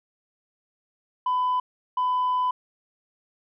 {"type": "tone bursts at uneven times", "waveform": "sine", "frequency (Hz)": 1002, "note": "B5", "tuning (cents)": 25, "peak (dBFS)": -19, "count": 2, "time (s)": [[1.26, 1.6], [1.97, 2.51]], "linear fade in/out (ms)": 5, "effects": ["tanh soft clip ceiling -19 dBFS"]}